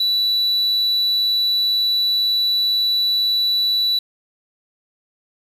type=tone; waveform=sine; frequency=3951 Hz; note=B7; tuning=in tune; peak=-13 dBFS; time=0-3.99 s; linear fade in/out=5 ms; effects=tanh soft clip ceiling -14 dBFS + 7-bit